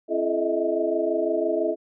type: tone cluster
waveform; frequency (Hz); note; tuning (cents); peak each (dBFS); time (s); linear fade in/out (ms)
sine; 270.3 / 337.2 / 429.7 / 620 / 646; C#4 / E4 / A4 / D#5 / E5; -44 / +39 / -41 / -6 / -35; -35 / -26 / -27 / -27 / -27; 0.08-1.76; 50
effects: none